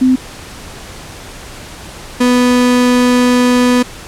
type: tone pair in turn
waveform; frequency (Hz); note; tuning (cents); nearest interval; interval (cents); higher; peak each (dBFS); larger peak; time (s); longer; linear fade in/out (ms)
sine / 35% pulse; 257.4 / 247.4; C4 / B3; -28 / +3; minor second; 69; first; -6; neither; 0.01-0.16 / 2.2-3.83; second; 10
effects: pink hiss -31 dBFS RMS until 4.07 s + low-pass 10000 Hz 12 dB/octave